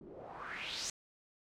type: noise with low-pass filter sweep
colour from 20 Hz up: white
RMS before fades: -44 dBFS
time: 0.01-0.9 s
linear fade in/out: 2 ms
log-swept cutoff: 280 to 6900 Hz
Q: 3.6
effects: none